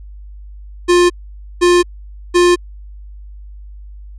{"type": "tone bursts", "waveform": "square", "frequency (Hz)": 352.8, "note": "F4", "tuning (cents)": 18, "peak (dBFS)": -8, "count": 3, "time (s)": [0.88, 2.56], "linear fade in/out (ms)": 20, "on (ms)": 220, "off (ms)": 510, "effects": ["added 50 Hz sine -31 dBFS peak until 4.18 s", "resampled to 22050 Hz"]}